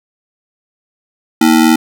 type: ring-modulated tone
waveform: square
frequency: 277.2 Hz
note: C#4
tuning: in tune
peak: -4 dBFS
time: 1.41-1.76 s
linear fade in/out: 5 ms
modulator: 41.6 Hz
effects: none